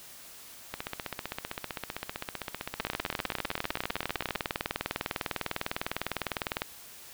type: two click trains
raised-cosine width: 0.3 ms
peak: -17 / -13 dBFS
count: 57 / 77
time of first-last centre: 0.74-4.353 / 2.8-6.619 s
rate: 15.5 / 19.9 Hz
effects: white hiss -49 dBFS RMS until 7.13 s